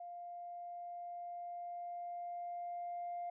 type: tone with level ramp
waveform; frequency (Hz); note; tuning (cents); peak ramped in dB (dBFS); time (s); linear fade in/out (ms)
sine; 700; F5; +4; -45 to -38; 0-3.3; 5
effects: tanh soft clip ceiling -36 dBFS